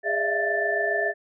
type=tone cluster; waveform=sine; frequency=410.3 / 595 / 654 / 681 / 1765 Hz; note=G#4 / D5 / E5 / F5 / A6; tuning=-21 / +22 / -14 / -44 / +5 cents; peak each=-29 / -32 / -29 / -30 / -25 dBFS; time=0.03-1.14 s; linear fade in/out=50 ms; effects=none